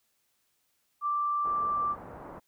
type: tone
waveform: sine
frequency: 1174.7 Hz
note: D6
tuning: in tune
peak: -26 dBFS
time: 1.01-1.96 s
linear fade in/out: 50 ms
type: low-pass noise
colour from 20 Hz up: white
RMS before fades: -45 dBFS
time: 1.44-2.4 s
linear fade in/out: 20 ms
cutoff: 1100 Hz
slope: 24 dB/octave
effects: white hiss -74 dBFS RMS until 2.47 s